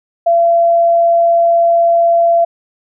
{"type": "tone", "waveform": "sine", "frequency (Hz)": 679, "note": "F5", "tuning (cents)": -49, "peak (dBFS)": -7, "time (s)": [0.26, 2.45], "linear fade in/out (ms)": 10, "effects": []}